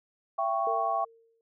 sine chord, C# diminished, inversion first, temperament equal with one note detuned, 671.9 / 784 / 1108.7 Hz, E5 / G5 / C#6, +33 / 0 / 0 cents, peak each -30 dBFS, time 0.38-1.05 s, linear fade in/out 10 ms
sine tone with exponential decay, 456.7 Hz, A#4, 36 cents flat, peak -30 dBFS, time 0.67-1.41 s, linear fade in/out 1 ms, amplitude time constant 160 ms
effects none

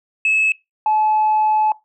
sine tone pair in turn, 2594 / 859.9 Hz, E7 / A5, -28 / -40 cents, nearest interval octave + perfect fifth, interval 1912 cents, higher first, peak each -12 dBFS, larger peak neither, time 0.25-0.52 / 0.86-1.72 s, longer second, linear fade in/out 2 ms, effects noise-tail reverb RT60 0.2 s tail -21 dB re dry + tanh soft clip ceiling -10 dBFS

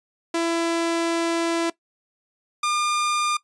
sawtooth tone pair in turn, 334.6 / 1205.5 Hz, E4 / D6, +26 / +45 cents, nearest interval octave + minor seventh, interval 2219 cents, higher second, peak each -17 dBFS, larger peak neither, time 0.34-1.7 / 2.63-3.37 s, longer first, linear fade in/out 5 ms, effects noise-tail reverb RT60 0.1 s tail -19 dB re dry + resampled to 22050 Hz

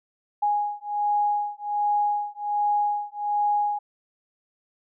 sine beating tone pair, 827 / 828.3 Hz, G#5 / G#5, -8 / -5 cents, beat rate 1.3 Hz, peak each -25 dBFS, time 0.42-3.79 s, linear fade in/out 10 ms, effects none

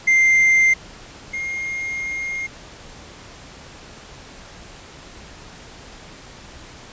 triangle tone pair in turn, 2093 / 2131 Hz, C7 / C7, 0 / +31 cents, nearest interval unison, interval 31 cents, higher second, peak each -10 / -22 dBFS, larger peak first, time 0.07-0.74 / 1.33-2.47 s, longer second, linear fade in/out 10 ms, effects pink hiss -41 dBFS RMS until 6.92 s + resampled to 16000 Hz

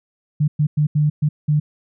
sine tone bursts at uneven times, 149.9 Hz, D3, 36 cents sharp, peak -13 dBFS, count 6, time 0.4-0.48 / 0.59-0.67 / 0.77-0.87 / 0.95-1.1 / 1.22-1.29 / 1.48-1.6 s, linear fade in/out 10 ms, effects none

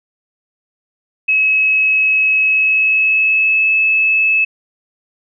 sine tone with pitch glide, 2570 to 2601 Hz, E7 to E7, -45 to -24 cents, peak -10 dBFS, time 1.28-4.45 s, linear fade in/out 10 ms, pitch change +21 cents, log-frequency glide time 2.42-3.72 s, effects none

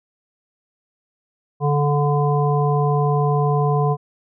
harmonic tone, 145.5 Hz, D3, 16 cents flat, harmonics 1 / 3 / 5 / 7, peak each -17 / -22 / -24 / -25 dBFS, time 1.6-3.97 s, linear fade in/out 50 ms, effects none

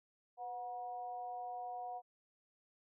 sine tone with amplitude modulation, 729 Hz, F#5, 26 cents flat, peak -38 dBFS, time 0.37-2.02 s, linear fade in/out 50 ms, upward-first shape sine, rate 231 Hz, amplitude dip 70%, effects none

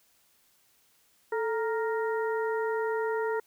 harmonic tone with a mistuned harmonic, 466.2 Hz, A#4, in tune, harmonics 1 / 2 / 3 / 4, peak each -28 / -34 / -38 / -40 dBFS, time 1.32-3.4 s, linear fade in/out 5 ms, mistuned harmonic 1, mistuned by -97 cents, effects white hiss -66 dBFS RMS until 3.46 s

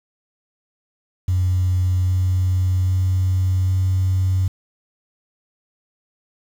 sine tone with pitch steps, 91.5 / 92.19 / 92.88 / 93.58 Hz, F#2 / F#2 / F#2 / F#2, -19 / -6 / +7 / +20 cents, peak -14 dBFS, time 1.28-4.48 s, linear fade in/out 5 ms, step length 800 ms, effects tanh soft clip ceiling -12 dBFS + 7-bit

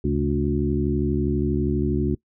harmonic tone with a mistuned harmonic, 72.4 Hz, D2, 24 cents flat, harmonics 1 / 2 / 3 / 4 / 5, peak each -26 / -26 / -26 / -26 / -26 dBFS, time 0.04-2.15 s, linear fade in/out 5 ms, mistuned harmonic 2, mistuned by -89 cents, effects noise-tail reverb RT60 0.1 s tail -22 dB re dry

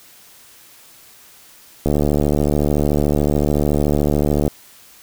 click train, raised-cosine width 2 ms, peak -4 dBFS, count 194, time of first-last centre 1.86-4.479 s, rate 73.7 Hz, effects white hiss -46 dBFS RMS until 5.02 s

